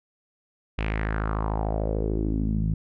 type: tone with low-pass filter sweep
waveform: sawtooth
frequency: 53.5 Hz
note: A1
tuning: 48 cents flat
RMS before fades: -26 dBFS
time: 0.78-2.74 s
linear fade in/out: 5 ms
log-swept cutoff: 2700 to 160 Hz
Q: 3.7
effects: none